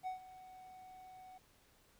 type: tone with ADSR envelope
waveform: triangle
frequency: 745 Hz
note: F#5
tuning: 12 cents sharp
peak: -35 dBFS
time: 0.03-1.38 s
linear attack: 38 ms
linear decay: 120 ms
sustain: -16 dB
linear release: 5 ms
effects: pink hiss -69 dBFS RMS until 1.99 s